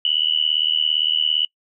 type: tone with amplitude modulation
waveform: sine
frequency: 2960 Hz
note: F#7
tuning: in tune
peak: -12 dBFS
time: 0.05-1.45 s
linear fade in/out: 2 ms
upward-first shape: sine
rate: 77.6 Hz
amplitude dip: 100%
effects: noise-tail reverb RT60 0.1 s tail -24 dB re dry